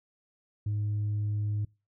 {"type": "tone with tanh clipping", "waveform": "sine", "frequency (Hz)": 104.5, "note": "G#2", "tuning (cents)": 11, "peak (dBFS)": -28, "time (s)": [0.66, 1.65], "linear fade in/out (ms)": 5, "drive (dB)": 1, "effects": ["noise-tail reverb RT60 0.3 s tail -25 dB re dry"]}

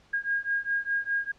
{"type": "beating tone pair", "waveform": "sine", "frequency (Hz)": [1625, 1629.9], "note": ["G#6", "G#6"], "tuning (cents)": [-38, -33], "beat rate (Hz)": 4.9, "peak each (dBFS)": -29, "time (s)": [0.13, 1.32], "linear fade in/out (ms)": 10, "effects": ["pink hiss -60 dBFS RMS until 1.38 s", "low-pass 5000 Hz 12 dB/octave"]}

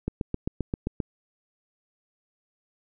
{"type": "click train", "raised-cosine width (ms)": 3, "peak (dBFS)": -14, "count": 8, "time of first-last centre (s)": [0.08, 1.002], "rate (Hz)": 7.59, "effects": []}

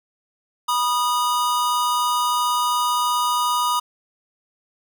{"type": "tone pair together", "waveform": "square", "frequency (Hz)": [976, 1233.1], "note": ["B5", "D#6"], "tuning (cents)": [-21, -16], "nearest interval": "major third", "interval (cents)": 405, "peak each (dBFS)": [-22, -22], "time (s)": [0.68, 3.8], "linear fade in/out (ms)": 10, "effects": []}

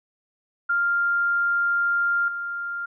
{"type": "tone with level steps", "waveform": "sine", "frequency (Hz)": 1396.9, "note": "F6", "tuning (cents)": 0, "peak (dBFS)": [-19, -27], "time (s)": [0.69, 2.86], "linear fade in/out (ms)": 10, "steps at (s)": 2.28, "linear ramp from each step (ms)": 2, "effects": []}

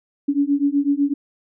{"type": "beating tone pair", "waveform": "sine", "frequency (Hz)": [280, 288], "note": ["C#4", "D4"], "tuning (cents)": [18, -34], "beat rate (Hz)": 8, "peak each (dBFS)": -19, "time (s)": [0.28, 1.14], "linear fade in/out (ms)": 10, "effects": []}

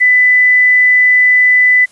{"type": "tone", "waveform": "sine", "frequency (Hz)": 1997, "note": "B6", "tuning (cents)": 19, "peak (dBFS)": -5, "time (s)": [0, 1.86], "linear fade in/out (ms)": 20, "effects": ["white hiss -46 dBFS RMS until 1.91 s", "resampled to 24000 Hz"]}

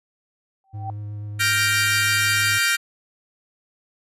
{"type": "tone with exponential growth", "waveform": "sine", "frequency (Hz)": 774, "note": "G5", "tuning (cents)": -22, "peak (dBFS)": -25, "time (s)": [0.64, 0.9], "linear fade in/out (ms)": 1, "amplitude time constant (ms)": 55}
{"type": "tone with vibrato", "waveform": "triangle", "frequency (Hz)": 104.1, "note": "G#2", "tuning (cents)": 5, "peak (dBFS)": -27, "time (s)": [0.73, 2.59], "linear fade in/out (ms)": 20, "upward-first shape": "sine", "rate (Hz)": 8.2, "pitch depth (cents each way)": 13}
{"type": "chord", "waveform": "sawtooth", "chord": "G minor seventh", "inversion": "third", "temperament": "equal", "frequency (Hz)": [1396.9, 1568, 1864.7, 2349], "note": ["F6", "G6", "Bb6", "D7"], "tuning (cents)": [0, 0, 0, 0], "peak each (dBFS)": -20, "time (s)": [1.39, 2.77], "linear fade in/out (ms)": 20}
{"effects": ["resampled to 32000 Hz"]}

